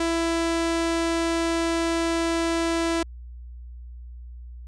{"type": "tone", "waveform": "sawtooth", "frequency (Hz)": 332.7, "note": "E4", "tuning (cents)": 16, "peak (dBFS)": -18, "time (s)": [0, 3.03], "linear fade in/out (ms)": 5, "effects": ["added 60 Hz sine -37 dBFS peak until 4.67 s", "resampled to 22050 Hz"]}